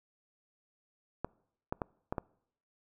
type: clicks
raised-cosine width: 1 ms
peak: -19 dBFS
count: 5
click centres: 1.246 / 1.725 / 1.818 / 2.125 / 2.182 s
effects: noise-tail reverb RT60 0.7 s tail -25 dB re dry